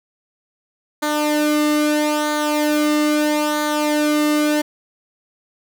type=tone with flanger; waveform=sawtooth; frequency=299.9 Hz; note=D4; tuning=36 cents sharp; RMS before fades=-18 dBFS; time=1.02-4.62 s; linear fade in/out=10 ms; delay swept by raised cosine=0.37 to 1.25 ms; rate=0.77 Hz; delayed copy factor=-0.65; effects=none